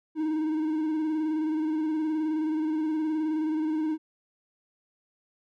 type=tone with vibrato; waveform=triangle; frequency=311.8 Hz; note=D#4; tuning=4 cents sharp; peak=-23 dBFS; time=0.15-3.98 s; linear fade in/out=50 ms; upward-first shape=square; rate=19 Hz; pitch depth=31 cents each way; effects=none